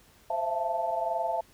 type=chord; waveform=sine; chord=F major seventh; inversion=second; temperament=equal with one note detuned; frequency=523.3 / 659.3 / 681.3 / 880 Hz; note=C5 / E5 / F5 / A5; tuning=0 / 0 / -43 / 0 cents; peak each=-37 / -33 / -31 / -31 dBFS; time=0.3-1.41 s; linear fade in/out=5 ms; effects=pink hiss -59 dBFS RMS until 1.53 s